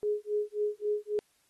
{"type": "tone with tremolo", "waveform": "sine", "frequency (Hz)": 418.4, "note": "G#4", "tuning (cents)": 13, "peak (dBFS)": -25, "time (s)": [0.03, 1.19], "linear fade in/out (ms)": 0, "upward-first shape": "sine", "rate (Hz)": 3.7, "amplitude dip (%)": 100, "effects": ["white hiss -70 dBFS RMS until 1.49 s", "AAC 32 kbps"]}